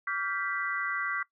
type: chord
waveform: sine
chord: G dominant seventh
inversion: second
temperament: equal with one note detuned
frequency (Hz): 1151.1 / 1396.9 / 1568 / 1975.5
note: D6 / F6 / G6 / B6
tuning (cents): -35 / 0 / 0 / 0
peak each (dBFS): -34 / -36 / -35 / -34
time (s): 0.07-1.23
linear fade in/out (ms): 5
effects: noise-tail reverb RT60 0.1 s tail -20 dB re dry

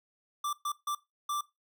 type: tone bursts at uneven times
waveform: square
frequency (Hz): 1174.7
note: D6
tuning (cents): 0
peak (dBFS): -31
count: 4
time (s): 0.44-0.53 / 0.65-0.72 / 0.87-0.95 / 1.29-1.41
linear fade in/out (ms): 5
effects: noise-tail reverb RT60 0.2 s tail -18 dB re dry

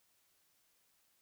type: silence
effects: white hiss -74 dBFS RMS until 1.21 s

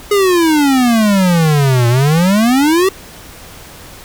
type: exponential two-way sweep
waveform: square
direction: down then up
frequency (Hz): 417.8 to 116.54 to 393.4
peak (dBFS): -9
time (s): 0.11-2.89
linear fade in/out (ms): 5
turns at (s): 1.88
effects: pink hiss -35 dBFS RMS until 4.04 s

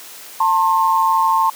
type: tone pair together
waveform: sine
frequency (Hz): 894.2 / 1067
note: A5 / C6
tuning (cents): +28 / +34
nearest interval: minor third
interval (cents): 306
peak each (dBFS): -15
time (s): 0.4-1.5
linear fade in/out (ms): 5
effects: white hiss -37 dBFS RMS until 1.55 s + high-pass 300 Hz 12 dB/octave

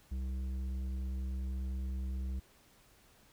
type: tone with tanh clipping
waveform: sine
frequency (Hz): 65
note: C2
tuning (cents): -11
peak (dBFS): -36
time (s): 0.11-2.4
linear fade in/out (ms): 10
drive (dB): 9
effects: pink hiss -64 dBFS RMS until 3.32 s

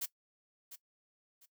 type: noise with echo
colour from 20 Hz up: blue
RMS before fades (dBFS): -37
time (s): 0.01-0.06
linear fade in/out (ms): 10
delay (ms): 700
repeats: 2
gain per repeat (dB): -12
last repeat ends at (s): 1.46
effects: noise-tail reverb RT60 0.1 s tail -17 dB re dry

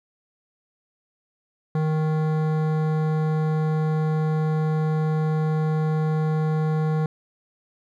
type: tone with hard clipping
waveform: sine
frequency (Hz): 155.9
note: D#3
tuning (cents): +4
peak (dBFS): -22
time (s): 1.75-7.06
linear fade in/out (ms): 2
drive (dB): 15
effects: none

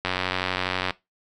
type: click train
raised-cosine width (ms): 0.3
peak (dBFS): -8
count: 80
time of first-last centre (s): 0.05-0.907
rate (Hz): 92.2
effects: noise-tail reverb RT60 0.2 s tail -19 dB re dry

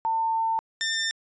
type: tone pair in turn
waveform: sine / 15% pulse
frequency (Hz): 899 / 1798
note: A5 / A6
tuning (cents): +37 / +37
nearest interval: octave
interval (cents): 1200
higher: second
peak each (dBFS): -22 / -18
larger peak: second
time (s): 0.05-0.59 / 0.81-1.11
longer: first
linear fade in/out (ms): 0
effects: resampled to 16000 Hz

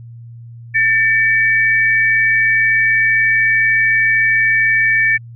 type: tone pair together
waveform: sine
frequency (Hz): 1786.6 / 2279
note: A6 / C#7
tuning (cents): +26 / +47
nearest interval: major third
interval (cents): 421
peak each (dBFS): -12 / -15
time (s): 0.74-5.18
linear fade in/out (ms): 20
effects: added 117 Hz sine -32 dBFS peak until 5.35 s

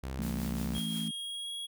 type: tone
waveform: sawtooth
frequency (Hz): 65.9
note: C2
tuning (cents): +13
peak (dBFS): -32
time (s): 0.03-0.79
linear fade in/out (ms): 10
type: harmonic tone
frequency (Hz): 55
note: A1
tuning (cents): 0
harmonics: 3 / 4 / 5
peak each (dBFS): -37 / -35 / -45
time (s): 0.18-1.11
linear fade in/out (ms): 10
type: noise with tremolo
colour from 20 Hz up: white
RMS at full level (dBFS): -45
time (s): 0.22-1.08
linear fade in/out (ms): 0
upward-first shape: triangle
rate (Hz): 5.7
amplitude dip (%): 55
type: tone with pitch glide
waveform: square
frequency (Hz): 3260 to 3315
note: G#7 to G#7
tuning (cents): -33 to -4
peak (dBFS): -37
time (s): 0.74-1.67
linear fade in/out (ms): 20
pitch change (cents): +29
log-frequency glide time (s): 1.08-1.53
effects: none

